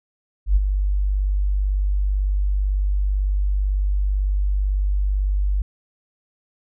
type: tone with ADSR envelope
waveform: sine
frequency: 49 Hz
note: G1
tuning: in tune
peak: -10 dBFS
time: 0.46-5.62 s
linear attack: 100 ms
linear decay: 24 ms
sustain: -7 dB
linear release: 4 ms
effects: none